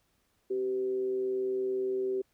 sine tone with frequency modulation, 385.1 Hz, G4, 31 cents flat, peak -28 dBFS, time 0.5-2.22 s, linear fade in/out 10 ms, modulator 121 Hz, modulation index 0.29, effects pink hiss -73 dBFS RMS until 2.33 s

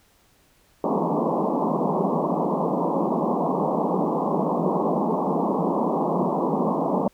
pink band-pass noise, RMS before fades -23 dBFS, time 0.84-7.08 s, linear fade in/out 2 ms, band 160 to 1100 Hz, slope 96 dB/octave, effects pink hiss -60 dBFS RMS until 7.13 s

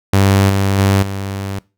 sawtooth tone with level steps, 98 Hz, G2, in tune, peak -5 / -9 / -6 / -17 dBFS, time 0.13-1.59 s, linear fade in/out 5 ms, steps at 0.49 / 0.78 / 1.02 s, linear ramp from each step 10 ms, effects noise-tail reverb RT60 0.3 s tail -22 dB re dry

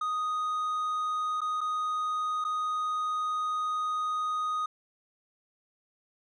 triangle tone with dropouts, 1244.5 Hz, D#6, in tune, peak -26 dBFS, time 0.01-4.66 s, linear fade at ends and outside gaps 5 ms, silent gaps 1.407-1.415 / 1.608-1.612 / 2.442-2.448 s, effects resampled to 22050 Hz

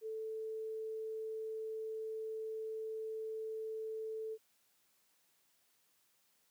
sine tone, 440 Hz, A4, in tune, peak -39 dBFS, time 0.01-4.38 s, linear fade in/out 50 ms, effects white hiss -74 dBFS RMS until 6.5 s + high-pass 100 Hz 12 dB/octave

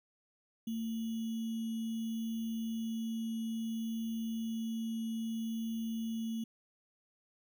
sine tone with sample-and-hold, 225.3 Hz, A3, 41 cents sharp, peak -34 dBFS, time 0.67-6.44 s, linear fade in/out 5 ms, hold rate 3150 Hz, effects none

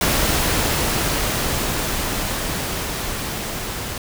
pink noise with level ramp, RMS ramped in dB -18 to -28 dBFS, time 0.01-3.98 s, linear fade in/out 2 ms, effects none

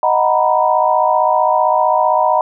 sine chord, B major seventh, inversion first, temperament equal, 622.3 / 740 / 932.3 / 987.8 Hz, D#5 / F#5 / A#5 / B5, 0 / 0 / 0 / 0 cents, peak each -16 dBFS, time 0.03-2.41 s, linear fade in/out 2 ms, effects none

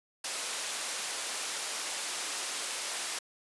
white band-pass noise, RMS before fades -36 dBFS, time 0.24-3.19 s, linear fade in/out 5 ms, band 420 to 10000 Hz, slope 12 dB/octave, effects resampled to 24000 Hz

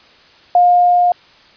sine tone with level ramp, 710 Hz, F5, 28 cents sharp, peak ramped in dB -6 to -9 dBFS, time 0.55-1.12 s, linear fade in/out 2 ms, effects white hiss -46 dBFS RMS until 1.56 s + resampled to 11025 Hz

